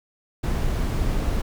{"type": "noise", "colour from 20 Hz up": "brown", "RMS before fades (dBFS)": -23, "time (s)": [0.43, 1.42], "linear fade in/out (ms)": 10, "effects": []}